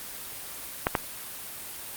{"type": "clicks", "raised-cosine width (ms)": 0.5, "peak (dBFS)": -7, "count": 2, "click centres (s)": [0.869, 0.952], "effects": ["white hiss -39 dBFS RMS until 1.96 s", "Opus 32 kbps"]}